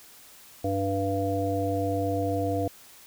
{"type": "harmonic tone", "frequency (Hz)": 98, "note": "G2", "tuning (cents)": 0, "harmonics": [1, 3, 5, 7], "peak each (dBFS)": [-30, -30, -30, -30], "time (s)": [0.64, 2.68], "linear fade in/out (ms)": 5, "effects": ["white hiss -51 dBFS RMS until 3.06 s"]}